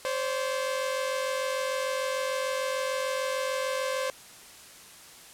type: tone pair together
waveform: sawtooth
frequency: 523 / 569.7 Hz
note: C5 / C#5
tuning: -1 / +47 cents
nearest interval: minor second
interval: 148 cents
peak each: -25 / -30 dBFS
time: 0.05-4.1 s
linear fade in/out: 0 ms
effects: white hiss -49 dBFS RMS until 5.33 s + low-pass 11000 Hz 12 dB/octave